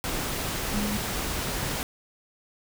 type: tone in noise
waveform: sine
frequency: 207.7 Hz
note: G#3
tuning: in tune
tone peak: -27 dBFS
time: 0.74-0.97 s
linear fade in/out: 0 ms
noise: pink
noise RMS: -30 dBFS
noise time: 0.04-1.83 s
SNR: 0 dB
effects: none